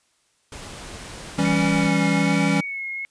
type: noise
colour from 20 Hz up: pink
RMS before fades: -37 dBFS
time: 0.52-1.87 s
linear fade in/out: 2 ms
type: chord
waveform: square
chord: C# diminished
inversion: first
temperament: equal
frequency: 164.81 / 196 / 277.2 Hz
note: E3 / G3 / C#4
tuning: 0 / 0 / 0 cents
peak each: -23 dBFS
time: 1.38-2.61 s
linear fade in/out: 10 ms
type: tone with vibrato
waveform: sine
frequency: 2217 Hz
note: C#7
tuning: in tune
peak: -27 dBFS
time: 1.45-3.05 s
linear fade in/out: 0 ms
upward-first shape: sine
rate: 1.2 Hz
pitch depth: 49 cents each way
effects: white hiss -65 dBFS RMS until 3.1 s + resampled to 22050 Hz